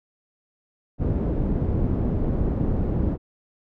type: low-pass noise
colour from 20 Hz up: pink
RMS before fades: -23 dBFS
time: 0.98-3.18 s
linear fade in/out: 50 ms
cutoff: 340 Hz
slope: 12 dB/octave
effects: none